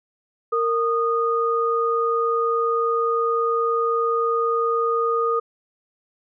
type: tone pair together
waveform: sine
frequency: 461.4 / 1231.8 Hz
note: A#4 / D#6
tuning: -18 / -18 cents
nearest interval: octave + perfect fourth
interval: 1700 cents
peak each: -21 dBFS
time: 0.52-5.4 s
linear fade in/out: 10 ms
effects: none